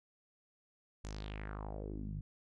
sawtooth tone with low-pass filter sweep, 51.91 Hz, G#1, in tune, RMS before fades -43 dBFS, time 1.04-2.21 s, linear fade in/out 5 ms, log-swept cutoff 7600 to 130 Hz, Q 3.6, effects none

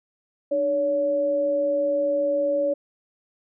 sine tone pair together, 300.9 / 566 Hz, D4 / C#5, +42 / +36 cents, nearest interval major seventh, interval 1094 cents, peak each -30 / -20 dBFS, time 0.51-2.74 s, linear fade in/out 10 ms, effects none

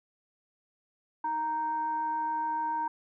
sine tone with frequency modulation, 932 Hz, A#5, 1 cent flat, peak -28 dBFS, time 1.24-2.88 s, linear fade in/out 5 ms, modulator 619 Hz, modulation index 0.32, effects none

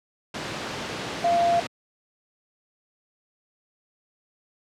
sine tone in noise, 689 Hz, F5, 24 cents flat, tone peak -18 dBFS, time 1.24-1.6 s, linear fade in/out 5 ms, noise pink, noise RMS -30 dBFS, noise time 0.34-1.67 s, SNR +9 dB, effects high-pass 150 Hz 12 dB/octave + low-pass 5000 Hz 12 dB/octave

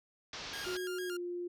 white low-pass noise, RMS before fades -44 dBFS, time 0.33-0.77 s, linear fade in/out 2 ms, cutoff 5800 Hz, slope 48 dB/octave
sawtooth tone with vibrato, 1514 Hz, F#6, 39 cents sharp, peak -38 dBFS, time 0.53-1.17 s, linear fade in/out 5 ms, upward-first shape square, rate 4.4 Hz, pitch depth 130 cents each way
sine tone with pitch glide, 365.3 to 352 Hz, F#4 to F4, -22 to +14 cents, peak -36 dBFS, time 0.66-1.48 s, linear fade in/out 10 ms, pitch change -64 cents, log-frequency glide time 1.02-1.18 s
effects none

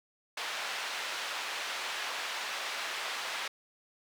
white band-pass noise, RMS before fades -37 dBFS, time 0.37-3.48 s, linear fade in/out 5 ms, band 690 to 3200 Hz, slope 12 dB/octave, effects none

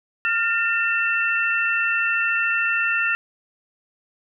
sine tone cluster, 1400 / 1807 / 2680 Hz, F6 / A6 / E7, +4 / +46 / +28 cents, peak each -23 dBFS, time 0.25-3.15 s, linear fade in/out 0 ms, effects none

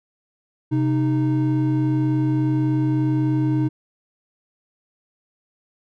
triangle tone pair together, 130.81 / 309 Hz, C3 / D#4, 0 / -12 cents, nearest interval octave + minor third, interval 1488 cents, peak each -18 dBFS, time 0.71-3.69 s, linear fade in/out 20 ms, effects none

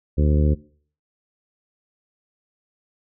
harmonic tone, 74.5 Hz, D2, 25 cents sharp, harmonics 1 / 2 / 3 / 4 / 5 / 6 / 7, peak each -16 / -22 / -26 / -28 / -30 / -32 / -33 dBFS, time 0.17-0.55 s, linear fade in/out 20 ms, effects noise-tail reverb RT60 0.5 s tail -22 dB re dry

